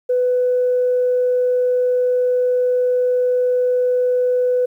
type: tone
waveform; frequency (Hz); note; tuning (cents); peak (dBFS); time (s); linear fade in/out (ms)
sine; 498.4; B4; +16; -13; 0.09-4.66; 10
effects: tanh soft clip ceiling -9 dBFS + 9-bit